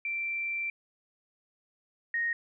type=tone pair in turn; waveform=sine; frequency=2349 / 1864.4 Hz; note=D7 / A#6; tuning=0 / 0 cents; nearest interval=major third; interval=400 cents; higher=first; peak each=-30 / -27 dBFS; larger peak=second; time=0.05-0.7 / 2.14-2.33 s; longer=first; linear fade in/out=2 ms; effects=none